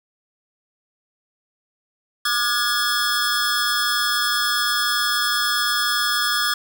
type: tone cluster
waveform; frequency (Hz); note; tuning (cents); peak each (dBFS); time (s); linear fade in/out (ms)
square; 1198 / 1437 / 1675 / 3350 / 5220; D6 / F6 / G#6 / G#7 / E8; +34 / +49 / +14 / +14 / -18; -26; 2.25-6.54; 5
effects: none